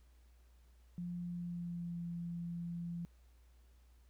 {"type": "tone with pitch glide", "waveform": "sine", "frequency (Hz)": [175.2, 171.2], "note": ["F3", "F3"], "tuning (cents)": [6, -34], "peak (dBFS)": -39, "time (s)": [0.98, 3.05], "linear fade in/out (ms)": 0, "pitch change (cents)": -40, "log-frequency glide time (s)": [1.19, 2.03], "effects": ["added 60 Hz sine -61 dBFS peak until 4.09 s", "pink hiss -75 dBFS RMS until 4.09 s"]}